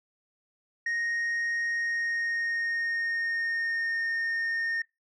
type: tone with pitch glide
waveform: sine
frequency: 1864.7 to 1833.7 Hz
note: A#6 to A#6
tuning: 0 to -29 cents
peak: -24 dBFS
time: 0.86-4.82 s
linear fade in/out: 5 ms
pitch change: -29 cents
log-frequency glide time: 1.69-4.04 s
effects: noise-tail reverb RT60 0.2 s tail -23 dB re dry + tanh soft clip ceiling -26 dBFS

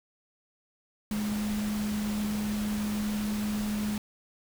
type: tone in noise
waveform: sine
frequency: 210.2 Hz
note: G#3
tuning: 21 cents sharp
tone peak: -28 dBFS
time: 1.11-3.98 s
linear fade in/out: 2 ms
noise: pink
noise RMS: -39 dBFS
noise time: 1.11-3.98 s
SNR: +8 dB
effects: none

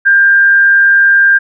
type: tone with frequency modulation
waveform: sine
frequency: 1595 Hz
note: G6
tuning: 30 cents sharp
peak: -4 dBFS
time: 0.05-1.39 s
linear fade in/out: 20 ms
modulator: 116 Hz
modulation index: 0.27
effects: none

